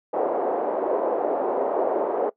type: band-pass noise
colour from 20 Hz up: white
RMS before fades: -24 dBFS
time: 0.13-2.3 s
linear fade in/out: 10 ms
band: 370 to 700 Hz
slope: 24 dB/octave
effects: noise-tail reverb RT60 0.1 s tail -20 dB re dry